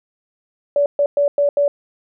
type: tone bursts at uneven times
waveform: sine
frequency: 574 Hz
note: D5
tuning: 40 cents flat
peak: -12 dBFS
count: 5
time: 0.76-0.86 / 0.99-1.06 / 1.17-1.28 / 1.38-1.49 / 1.57-1.68 s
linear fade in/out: 2 ms
effects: none